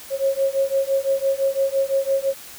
sine beating tone pair, 541 / 546.9 Hz, C#5 / C#5, -42 / -23 cents, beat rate 5.9 Hz, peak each -21 dBFS, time 0.1-2.34 s, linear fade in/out 50 ms, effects white hiss -40 dBFS RMS until 2.58 s

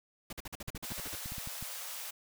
pink noise bursts, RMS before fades -42 dBFS, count 12, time 0.3-1.154 s, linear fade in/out 5 ms, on 29 ms, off 46 ms
clicks, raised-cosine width 5 ms, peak -31 dBFS, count 8, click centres 0.683 / 0.749 / 0.92 / 1.259 / 1.321 / 1.382 / 1.474 / 1.626 s
white high-pass noise, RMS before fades -42 dBFS, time 0.83-2.11 s, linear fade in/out 10 ms, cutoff 480 Hz, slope 96 dB/octave
effects none

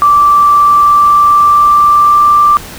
sine tone with pitch glide, 1168 to 1178.8 Hz, D6 to D6, -10 to +6 cents, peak -3 dBFS, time 0.02-2.57 s, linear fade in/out 0 ms, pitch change +16 cents, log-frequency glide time 0.51-2.18 s, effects pink hiss -28 dBFS RMS until 2.78 s

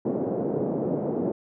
white band-pass noise, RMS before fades -27 dBFS, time 0.05-1.32 s, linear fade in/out 5 ms, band 150 to 520 Hz, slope 24 dB/octave, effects none

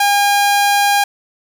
sawtooth tone, 810 Hz, G#5, 43 cents flat, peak -7 dBFS, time 0-1.04 s, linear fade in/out 5 ms, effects none

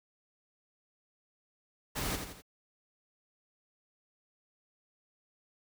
pink noise with echo, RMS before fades -35 dBFS, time 1.95-2.17 s, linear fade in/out 20 ms, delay 84 ms, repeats 3, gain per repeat -6 dB, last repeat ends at 2.422 s, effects none

